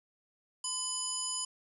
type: harmonic tone with a mistuned harmonic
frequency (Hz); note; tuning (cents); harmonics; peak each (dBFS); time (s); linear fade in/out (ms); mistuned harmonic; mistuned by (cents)
999; B5; +20; 1 / 3 / 5 / 7 / 9 / 10; -45 / -42 / -40 / -37 / -44 / -40; 0.64-1.45; 5; 1; +40
effects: none